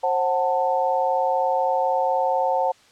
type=chord; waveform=sine; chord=F# diminished; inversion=second; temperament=just; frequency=532.8 / 740 / 888 Hz; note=C5 / F#5 / A5; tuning=+31 / 0 / +16 cents; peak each=-23 dBFS; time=0.03-2.72 s; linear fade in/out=10 ms; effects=white hiss -54 dBFS RMS until 2.91 s + low-pass 6000 Hz 12 dB/octave